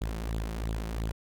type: tone with flanger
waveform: sawtooth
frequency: 55 Hz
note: A1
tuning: in tune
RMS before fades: -33 dBFS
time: 0.01-1.12 s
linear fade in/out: 10 ms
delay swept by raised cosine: 0.24 to 5.64 ms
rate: 2.9 Hz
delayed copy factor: +0.7
effects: none